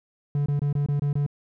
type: tone bursts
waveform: triangle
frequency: 144 Hz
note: D3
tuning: 34 cents flat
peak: -19 dBFS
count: 7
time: 0.35-1.264 s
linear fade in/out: 2 ms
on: 110 ms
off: 24 ms
effects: none